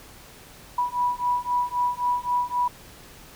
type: beating tone pair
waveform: sine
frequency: 978 / 981.8 Hz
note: B5 / B5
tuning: -17 / -10 cents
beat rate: 3.8 Hz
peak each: -25 dBFS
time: 0.78-2.68 s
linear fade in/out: 5 ms
effects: pink hiss -47 dBFS RMS until 3.35 s